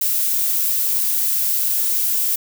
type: noise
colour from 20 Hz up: violet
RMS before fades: -19 dBFS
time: 0.01-2.36 s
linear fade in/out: 5 ms
effects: none